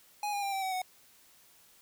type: tone with pitch steps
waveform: square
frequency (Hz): 830.6 / 811.6 / 793.1 / 775 / 757.3 / 740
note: G#5 / G#5 / G5 / G5 / F#5 / F#5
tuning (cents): 0 / -40 / +20 / -20 / +40 / 0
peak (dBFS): -32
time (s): 0.23-0.818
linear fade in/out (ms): 2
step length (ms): 98
effects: white hiss -61 dBFS RMS until 1.81 s